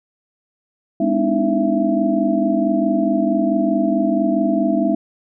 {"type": "tone cluster", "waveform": "sine", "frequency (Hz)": [205, 252.2, 293.5, 318.1, 668], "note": ["G#3", "B3", "D4", "D#4", "E5"], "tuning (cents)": [-22, 36, -1, 38, 23], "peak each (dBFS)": -21, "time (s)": [1, 4.95], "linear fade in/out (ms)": 5, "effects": []}